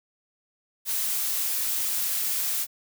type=noise; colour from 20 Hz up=blue; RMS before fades=-27 dBFS; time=0.85-2.67 s; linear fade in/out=50 ms; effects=none